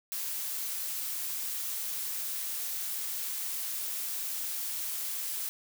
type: noise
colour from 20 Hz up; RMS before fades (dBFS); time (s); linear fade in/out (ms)
blue; -35; 0.12-5.49; 0
effects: none